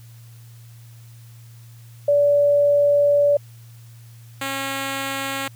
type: tone pair in turn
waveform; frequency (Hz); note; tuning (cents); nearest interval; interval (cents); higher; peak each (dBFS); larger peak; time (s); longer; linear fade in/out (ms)
sine / 5% pulse; 577 / 272.3; D5 / C#4; -31 / -31; octave + minor second; 1300; first; -13; neither; 2.08-3.37 / 4.41-5.48; first; 5
effects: added 116 Hz sine -41 dBFS peak until 5.55 s + white hiss -54 dBFS RMS until 5.55 s